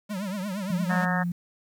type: tone with vibrato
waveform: square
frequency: 195.8 Hz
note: G3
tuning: 2 cents flat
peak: -30 dBFS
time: 0.09-1.06 s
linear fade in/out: 20 ms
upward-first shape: triangle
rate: 8.6 Hz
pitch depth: 170 cents each way
type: tone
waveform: sine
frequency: 174.61 Hz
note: F3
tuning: in tune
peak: -25 dBFS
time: 0.7-1.32 s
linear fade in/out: 5 ms
type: harmonic tone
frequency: 181.9 Hz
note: F#3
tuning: 29 cents flat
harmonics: 3 / 4 / 5 / 6 / 7 / 8 / 9 / 10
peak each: -36 / -32 / -34 / -38 / -34 / -38 / -32 / -32 dBFS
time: 0.89-1.24 s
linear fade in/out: 20 ms
effects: 9-bit